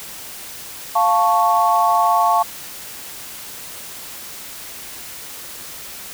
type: chord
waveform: sine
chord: F augmented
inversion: none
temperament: equal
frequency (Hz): 698.5 / 880 / 1108.7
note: F5 / A5 / C#6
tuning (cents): 0 / 0 / 0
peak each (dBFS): -17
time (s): 0.95-2.43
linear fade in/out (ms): 10
effects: white hiss -34 dBFS RMS until 6.13 s

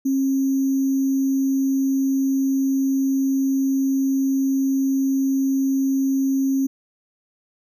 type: tone with sample-and-hold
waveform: sine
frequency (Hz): 270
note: C#4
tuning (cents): -45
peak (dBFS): -17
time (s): 0.05-6.67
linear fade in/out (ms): 10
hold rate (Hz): 6300
effects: none

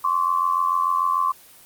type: tone pair together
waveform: sine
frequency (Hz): 1052.2 / 1139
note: C6 / C#6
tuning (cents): +9 / +47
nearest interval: minor second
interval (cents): 138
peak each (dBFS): -21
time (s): 0.04-1.32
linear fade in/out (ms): 5
effects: white hiss -48 dBFS RMS until 1.65 s + Opus 24 kbps

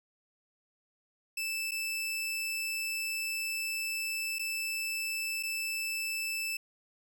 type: tone with dropouts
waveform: sawtooth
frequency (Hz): 2637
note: E7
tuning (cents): 0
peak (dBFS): -29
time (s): 1.37-6.57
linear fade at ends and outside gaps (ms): 5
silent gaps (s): 1.711-1.717 / 4.386-4.393 / 5.428-5.433
effects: none

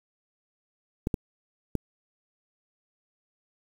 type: clicks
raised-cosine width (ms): 3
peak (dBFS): -13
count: 3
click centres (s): 1.071 / 1.142 / 1.753
effects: 7-bit

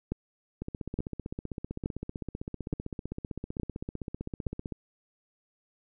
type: two click trains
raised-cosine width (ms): 3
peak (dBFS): -22 / -17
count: 65 / 6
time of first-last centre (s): 0.62-4.723 / 0.12-4.468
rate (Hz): 15.6 / 1.15
effects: none

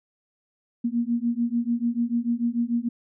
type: beating tone pair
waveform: sine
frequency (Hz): 233 / 239.8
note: A#3 / A#3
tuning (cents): -1 / +49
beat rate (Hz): 6.8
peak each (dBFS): -25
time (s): 0.84-2.89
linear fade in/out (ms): 10
effects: none

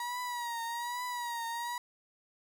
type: tone with vibrato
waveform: 35% pulse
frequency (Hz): 956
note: A#5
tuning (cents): +43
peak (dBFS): -33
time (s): 0-1.78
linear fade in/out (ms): 2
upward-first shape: triangle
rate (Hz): 1.2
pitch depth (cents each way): 70
effects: none

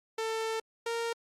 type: tone pair in turn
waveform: sawtooth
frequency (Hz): 445.8 / 463.3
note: A4 / A#4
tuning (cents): +23 / -11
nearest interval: minor second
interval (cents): 66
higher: second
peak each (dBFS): -27 / -27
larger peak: neither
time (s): 0.18-0.6 / 0.86-1.13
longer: first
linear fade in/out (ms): 5
effects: low-pass 9000 Hz 12 dB/octave + Opus 48 kbps

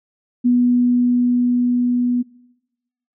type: tone with level ramp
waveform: sine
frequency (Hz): 245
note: B3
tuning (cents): -14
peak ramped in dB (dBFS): -11 to -15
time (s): 0.44-2.23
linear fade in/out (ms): 20
effects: noise-tail reverb RT60 1.0 s tail -23 dB re dry

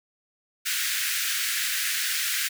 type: high-pass noise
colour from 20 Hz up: pink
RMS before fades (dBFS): -27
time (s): 0.65-2.49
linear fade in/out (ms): 20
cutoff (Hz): 1500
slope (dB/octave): 48
effects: none

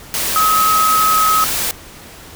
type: tone in noise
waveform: sine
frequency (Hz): 1275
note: D#6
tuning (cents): +42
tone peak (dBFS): -11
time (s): 0.36-1.44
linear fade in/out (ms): 0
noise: white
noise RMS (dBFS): -19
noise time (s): 0.14-1.71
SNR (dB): +5
effects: pink hiss -37 dBFS RMS until 2.35 s

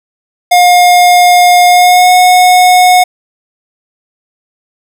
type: tone with pitch glide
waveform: square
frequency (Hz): 713 to 728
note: F5 to F#5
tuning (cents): +36 to -28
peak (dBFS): -3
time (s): 0.51-3.04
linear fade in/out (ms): 10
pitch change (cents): +36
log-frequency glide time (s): 1.67-2.12
effects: none

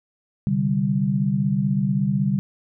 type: chord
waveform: sine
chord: C suspended second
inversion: none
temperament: equal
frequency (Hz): 130.81 / 146.83 / 196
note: C3 / D3 / G3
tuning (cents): 0 / 0 / 0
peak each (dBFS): -25 / -23 / -21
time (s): 0.47-2.39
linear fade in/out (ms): 0
effects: none

